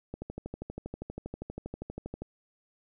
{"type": "click train", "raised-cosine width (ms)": 2, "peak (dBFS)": -24, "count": 27, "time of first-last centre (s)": [0.14, 2.22], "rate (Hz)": 12.5, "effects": []}